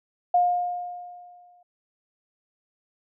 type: tone with exponential decay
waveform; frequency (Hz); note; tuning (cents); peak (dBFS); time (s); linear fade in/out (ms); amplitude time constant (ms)
sine; 711; F5; +31; -15; 0.34-1.63; 5; 280
effects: none